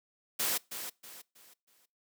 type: noise with echo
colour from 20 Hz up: white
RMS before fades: -31 dBFS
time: 0.39-0.58 s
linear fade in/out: 10 ms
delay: 320 ms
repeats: 4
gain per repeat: -9 dB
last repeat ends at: 1.86 s
effects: noise-tail reverb RT60 0.3 s tail -24 dB re dry + high-pass 200 Hz 12 dB/octave